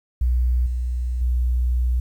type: tone with level steps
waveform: sine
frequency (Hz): 61.4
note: B1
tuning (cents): -9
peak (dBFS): -16 / -21 / -17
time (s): 0.21-2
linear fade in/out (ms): 5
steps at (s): 0.66 / 1.21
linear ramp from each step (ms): 5
effects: 9-bit